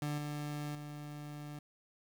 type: tone with level steps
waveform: 30% pulse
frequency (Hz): 147.7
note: D3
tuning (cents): +10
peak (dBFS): -32 / -35 / -42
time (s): 0.02-1.59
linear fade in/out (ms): 2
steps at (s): 0.18 / 0.75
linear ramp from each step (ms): 2
effects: 10-bit